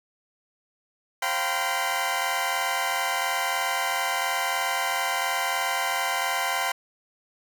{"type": "tone cluster", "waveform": "20% pulse", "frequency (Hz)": [535, 695, 779, 940, 1021], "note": ["C5", "F5", "G5", "A#5", "C6"], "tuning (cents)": [38, -9, -11, 14, -43], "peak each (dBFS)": [-32, -26, -24, -29, -24], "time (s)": [1.22, 6.72], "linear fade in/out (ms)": 5, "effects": []}